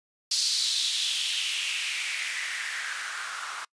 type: noise with band-pass filter sweep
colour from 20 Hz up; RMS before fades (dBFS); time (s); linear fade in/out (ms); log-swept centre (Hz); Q
blue; -30; 0.31-3.65; 5; 4700 to 1200; 3.8
effects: noise-tail reverb RT60 0.1 s tail -26 dB re dry + resampled to 22050 Hz